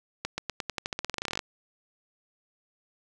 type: accelerating click train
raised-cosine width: 0.2 ms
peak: -13 dBFS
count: 21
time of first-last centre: 0.25-1.392 s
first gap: 130 ms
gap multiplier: 0.9
effects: none